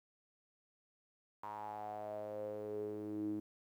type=tone with band-pass filter sweep; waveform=sawtooth; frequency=105.4 Hz; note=G#2; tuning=26 cents sharp; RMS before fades=-43 dBFS; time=1.43-3.4 s; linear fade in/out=5 ms; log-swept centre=980 to 290 Hz; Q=8; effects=12-bit